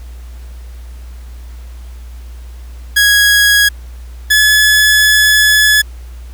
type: tone pair in turn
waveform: sawtooth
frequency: 1659 / 1709.6 Hz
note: G#6 / G#6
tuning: -2 / +50 cents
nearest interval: minor second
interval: 52 cents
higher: second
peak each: -3 dBFS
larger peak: neither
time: 2.96-3.69 / 4.3-5.82 s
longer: second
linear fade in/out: 10 ms
effects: added 60 Hz sine -27 dBFS peak until 6.33 s + pink hiss -45 dBFS RMS until 6.33 s